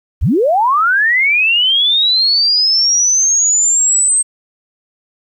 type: linear sweep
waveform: sine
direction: up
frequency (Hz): 34.85 to 8372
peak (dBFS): -9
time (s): 0.21-4.23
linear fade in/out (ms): 20
effects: 8-bit